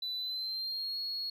sine tone with pitch glide, 3986 to 4322 Hz, B7 to C#8, +15 to -45 cents, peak -32 dBFS, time 0.02-1.3 s, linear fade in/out 5 ms, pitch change +140 cents, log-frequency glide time 0.17-0.98 s, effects tanh soft clip ceiling -32 dBFS

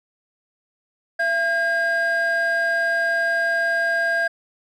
triangle tone pair together, 673.6 / 1616 Hz, E5 / G#6, +37 / -48 cents, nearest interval octave + minor third, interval 1515 cents, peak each -21 / -17 dBFS, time 1.19-4.28 s, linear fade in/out 10 ms, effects tanh soft clip ceiling -11 dBFS + resampled to 24000 Hz

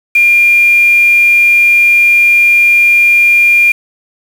sine tone with quantisation, 2400 Hz, D7, 37 cents sharp, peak -4 dBFS, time 0.15-3.72 s, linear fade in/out 5 ms, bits 4, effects none

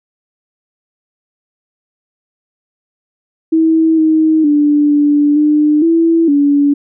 sine tone with pitch steps, 322.3 / 315.5 / 294 / 292.2 / 300.1 / 330.8 / 286.1 Hz, E4 / D#4 / D4 / D4 / D4 / E4 / D4, -39 / +24 / +2 / -9 / +38 / +6 / -45 cents, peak -7 dBFS, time 3.52-6.74 s, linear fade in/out 10 ms, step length 460 ms, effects none

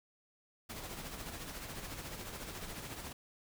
pink noise with tremolo, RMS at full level -43 dBFS, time 0.69-3.13 s, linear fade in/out 10 ms, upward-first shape sine, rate 14 Hz, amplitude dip 45%, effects none

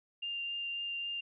sine tone with vibrato, 2794 Hz, F7, in tune, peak -35 dBFS, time 0.22-1.21 s, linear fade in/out 10 ms, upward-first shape triangle, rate 3.7 Hz, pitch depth 9 cents each way, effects none

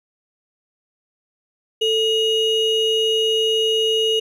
triangle ring-modulated tone, 1662 Hz, G#6, 1 cent sharp, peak -11 dBFS, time 1.81-4.2 s, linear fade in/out 10 ms, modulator 1220 Hz, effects none

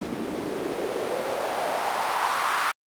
white noise with band-pass filter sweep, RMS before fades -27 dBFS, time 0.01-2.72 s, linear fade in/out 10 ms, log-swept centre 250 to 1300 Hz, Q 2.6, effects Opus 48 kbps

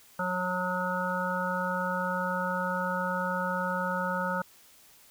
harmonic tone, 182 Hz, F#3, 28 cents flat, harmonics 1 / 3 / 5 / 7 / 8, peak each -34 / -34 / -34 / -34 / -34 dBFS, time 0.19-4.42 s, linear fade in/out 5 ms, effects white hiss -57 dBFS RMS until 5.1 s

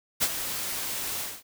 white noise with ADSR envelope, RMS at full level -22 dBFS, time 0.2-1.43 s, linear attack 28 ms, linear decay 49 ms, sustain -10 dB, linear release 230 ms, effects none

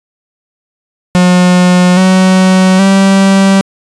45% pulse tone with pitch steps, 180 / 186.99 / 194.26 Hz, F#3 / F#3 / G3, -47 / +19 / -15 cents, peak -4 dBFS, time 1.15-3.61 s, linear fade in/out 0 ms, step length 820 ms, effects resampled to 22050 Hz

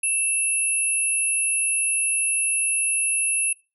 sine tone pair together, 2647 / 10588 Hz, E7 / E9, +7 / +7 cents, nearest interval 2 octaves, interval 2400 cents, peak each -27 / -21 dBFS, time 0.03-3.53 s, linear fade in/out 5 ms, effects noise-tail reverb RT60 0.3 s tail -22 dB re dry

